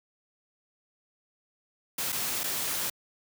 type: noise with dropouts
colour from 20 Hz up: white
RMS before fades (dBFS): -31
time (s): 1.98-2.9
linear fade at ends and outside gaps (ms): 5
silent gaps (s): 2.122-2.125 / 2.435-2.439
effects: high-pass 80 Hz 12 dB/octave